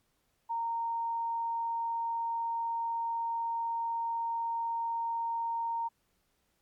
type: tone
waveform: sine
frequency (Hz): 924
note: A#5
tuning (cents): -16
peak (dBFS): -30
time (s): 0.49-5.89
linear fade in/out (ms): 20
effects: pink hiss -75 dBFS RMS until 6.61 s + MP3 96 kbps